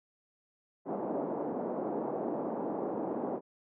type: band-pass noise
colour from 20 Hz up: pink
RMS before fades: -35 dBFS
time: 0.85-3.41 s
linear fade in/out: 50 ms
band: 230 to 800 Hz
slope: 24 dB/octave
effects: none